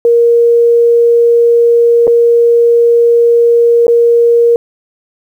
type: tone with dropouts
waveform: sine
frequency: 470 Hz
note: A#4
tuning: 14 cents sharp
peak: -4 dBFS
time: 0.05-4.56 s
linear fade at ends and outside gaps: 1 ms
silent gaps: 2.07-2.077 / 3.868-3.88 s
effects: 7-bit